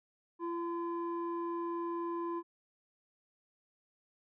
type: tone with low-pass filter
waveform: square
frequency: 340.5 Hz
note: F4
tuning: 44 cents flat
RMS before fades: -37 dBFS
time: 0.39-2.43 s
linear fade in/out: 50 ms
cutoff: 870 Hz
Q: 6.1
effects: none